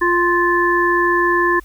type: harmonic tone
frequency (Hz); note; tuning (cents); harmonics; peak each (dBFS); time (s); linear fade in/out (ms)
349.2; F4; 0; 1 / 3 / 5; -17 / -17 / -17; 0.01-1.6; 10
effects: added 50 Hz sine -39 dBFS peak until 1.64 s + white hiss -52 dBFS RMS until 1.64 s